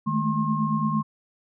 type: tone cluster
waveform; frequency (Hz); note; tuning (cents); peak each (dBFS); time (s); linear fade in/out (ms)
sine; 154.5 / 211.6 / 220.4 / 1071; D#3 / G#3 / A3 / C6; -12 / +33 / +3 / +40; -27; 0.06-1.03; 20
effects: none